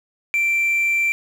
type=tone; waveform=triangle; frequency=2349 Hz; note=D7; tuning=in tune; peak=-14 dBFS; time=0.34-1.12 s; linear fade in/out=0 ms; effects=tanh soft clip ceiling -10 dBFS + 7-bit